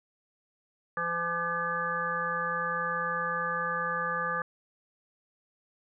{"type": "harmonic tone", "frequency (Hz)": 170.3, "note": "F3", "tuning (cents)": -43, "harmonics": [1, 3, 5, 7, 9, 10], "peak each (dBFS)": [-42, -37, -41, -31, -38, -34], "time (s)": [0.97, 4.42], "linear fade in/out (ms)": 2, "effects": []}